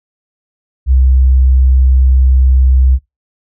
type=tone; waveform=sine; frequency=64.8 Hz; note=C2; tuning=16 cents flat; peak=-5 dBFS; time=0.86-2.99 s; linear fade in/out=50 ms; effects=noise-tail reverb RT60 0.2 s tail -23 dB re dry